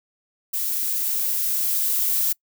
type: noise with level ramp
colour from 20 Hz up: violet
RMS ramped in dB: -25 to -21 dBFS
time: 0.53-2.33 s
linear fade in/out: 10 ms
effects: noise-tail reverb RT60 0.1 s tail -25 dB re dry